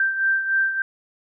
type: beating tone pair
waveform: sine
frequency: 1568 / 1571.4 Hz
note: G6 / G6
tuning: 0 / +4 cents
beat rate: 3.4 Hz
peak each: -19 / -26 dBFS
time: 0-0.82 s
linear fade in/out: 2 ms
effects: none